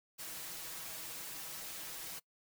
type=noise with comb filter; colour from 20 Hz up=white; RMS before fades=-45 dBFS; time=0.18-2.2 s; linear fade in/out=20 ms; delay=6.2 ms; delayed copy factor=+0.8; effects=noise-tail reverb RT60 0.1 s tail -23 dB re dry